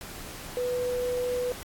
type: tone in noise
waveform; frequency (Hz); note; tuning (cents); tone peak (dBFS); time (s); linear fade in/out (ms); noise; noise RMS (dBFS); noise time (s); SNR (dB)
sine; 494.9; B4; +4; -26; 0.57-1.52; 0; pink; -41; 0.01-1.63; +12
effects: AAC 64 kbps